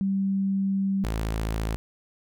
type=tone pair in turn; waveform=sine / sawtooth; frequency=194.7 / 54.64 Hz; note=G3 / A1; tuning=-12 / -11 cents; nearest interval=octave + minor seventh; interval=2199 cents; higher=first; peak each=-22 dBFS; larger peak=neither; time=0.01-1.04 / 1.04-1.76 s; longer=first; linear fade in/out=0 ms; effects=none